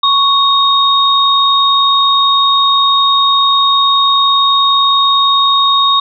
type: tone pair together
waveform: sine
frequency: 1108.7 / 3729 Hz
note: C#6 / A#7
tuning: 0 / 0 cents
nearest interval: octave + major sixth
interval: 2100 cents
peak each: -10 dBFS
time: 0.03-6 s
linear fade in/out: 5 ms
effects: none